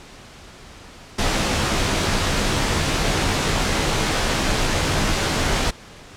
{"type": "noise with comb filter", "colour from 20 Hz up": "pink", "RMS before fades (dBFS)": -20, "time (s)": [1.18, 5.71], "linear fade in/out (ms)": 10, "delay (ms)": 17, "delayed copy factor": -0.5, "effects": ["pink hiss -42 dBFS RMS until 6.16 s", "low-pass 7000 Hz 12 dB/octave"]}